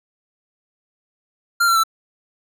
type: tone with pitch steps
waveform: square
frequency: 1390 / 1358.3 / 1327.2 Hz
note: F6 / F6 / E6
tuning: -9 / -49 / +11 cents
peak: -14 dBFS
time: 1.6-1.837 s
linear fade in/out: 10 ms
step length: 79 ms
effects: none